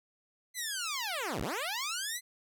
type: linear two-way sweep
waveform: 10% pulse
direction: down then up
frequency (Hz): 2063 to 47.28 to 2063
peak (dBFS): -25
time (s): 0.54-2.21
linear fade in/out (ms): 50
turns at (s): 1.41
effects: none